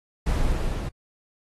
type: noise with level ramp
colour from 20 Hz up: brown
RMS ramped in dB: -21 to -28 dBFS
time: 0.26-0.89 s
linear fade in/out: 10 ms
effects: AAC 32 kbps